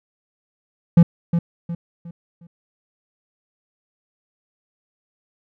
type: tone with echo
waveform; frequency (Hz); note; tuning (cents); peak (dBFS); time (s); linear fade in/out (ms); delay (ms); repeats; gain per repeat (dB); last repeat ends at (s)
triangle; 170; F3; -46; -4; 0.97-1.03; 5; 360; 4; -9; 2.47
effects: none